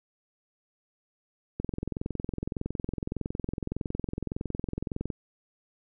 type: click train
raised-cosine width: 3 ms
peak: -18 dBFS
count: 77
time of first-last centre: 1.6-5.102 s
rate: 21.7 Hz
effects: none